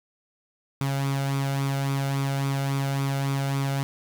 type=tone with flanger; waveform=sawtooth; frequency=137.7 Hz; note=C#3; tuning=11 cents flat; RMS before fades=-26 dBFS; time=0.81-3.83 s; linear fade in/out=0 ms; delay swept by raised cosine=0.84 to 1.42 ms; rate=3.6 Hz; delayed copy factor=+0.55; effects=none